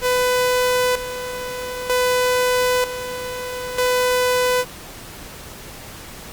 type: tone with tremolo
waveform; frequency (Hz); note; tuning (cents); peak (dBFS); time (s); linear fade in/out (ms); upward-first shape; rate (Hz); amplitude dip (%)
sawtooth; 499.9; B4; +21; -12; 0.01-4.65; 50; square; 0.53; 70
effects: pink hiss -37 dBFS RMS until 6.32 s + Opus 48 kbps